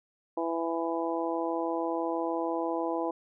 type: harmonic tone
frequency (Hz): 166.2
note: E3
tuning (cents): +15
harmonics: 2 / 3 / 4 / 5 / 6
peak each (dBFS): -32 / -34 / -35 / -36 / -37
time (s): 0.37-3.11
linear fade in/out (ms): 5
effects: none